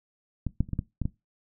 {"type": "clicks", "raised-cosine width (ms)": 5, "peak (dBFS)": [-16, -11, -30, -17, -15, -16, -15], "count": 7, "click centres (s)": [0.467, 0.606, 0.689, 0.733, 0.791, 1.017, 1.055], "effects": ["noise-tail reverb RT60 0.2 s tail -19 dB re dry"]}